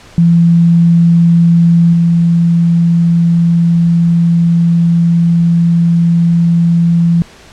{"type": "tone with level steps", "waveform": "sine", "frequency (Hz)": 169.1, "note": "E3", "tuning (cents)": 44, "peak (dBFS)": [-4, -6], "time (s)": [0.18, 7.22], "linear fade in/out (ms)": 0, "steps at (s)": 1.93, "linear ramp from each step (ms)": 2, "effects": ["pink hiss -38 dBFS RMS until 7.52 s", "low-pass 7000 Hz 12 dB/octave"]}